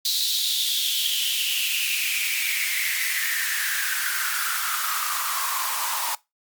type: noise with high-pass filter sweep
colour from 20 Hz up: white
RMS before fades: -25 dBFS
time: 0.05-6.15 s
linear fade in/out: 2 ms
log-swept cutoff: 4100 to 920 Hz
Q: 6.3
effects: noise-tail reverb RT60 0.2 s tail -21 dB re dry + Opus 48 kbps